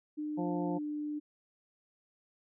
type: tone with pitch glide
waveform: sine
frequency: 301.4 to 298.1 Hz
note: D4 to D4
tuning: +45 to +26 cents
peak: -34 dBFS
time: 0.17-1.2 s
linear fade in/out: 20 ms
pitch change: -19 cents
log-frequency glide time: 0.42-0.55 s
type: harmonic tone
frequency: 176.2 Hz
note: F3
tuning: 16 cents sharp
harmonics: 1 / 2 / 3 / 4 / 5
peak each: -36 / -39 / -41 / -42 / -43 dBFS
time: 0.37-0.79 s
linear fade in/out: 20 ms
effects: none